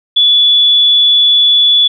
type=tone; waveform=sine; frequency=3435 Hz; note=A7; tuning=42 cents flat; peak=-5 dBFS; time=0.16-1.88 s; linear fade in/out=10 ms; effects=none